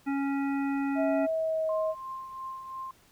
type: harmonic tone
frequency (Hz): 277.2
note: C#4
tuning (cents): 0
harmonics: 1 / 3 / 5 / 7 / 9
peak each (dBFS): -27 / -37 / -41 / -44 / -46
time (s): 0.06-1.27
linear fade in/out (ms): 20
type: tone with pitch glide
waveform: sine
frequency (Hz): 648 to 634.3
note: E5 to D#5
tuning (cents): -30 to +33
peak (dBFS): -26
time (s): 0.95-1.95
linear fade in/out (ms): 50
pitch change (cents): -37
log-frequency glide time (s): 1.21-1.71
type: tone with tremolo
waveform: sine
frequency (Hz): 1054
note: C6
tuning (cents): +12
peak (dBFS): -34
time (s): 1.69-2.91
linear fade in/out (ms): 2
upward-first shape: triangle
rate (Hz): 2.9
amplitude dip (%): 55
effects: pink hiss -61 dBFS RMS until 3.11 s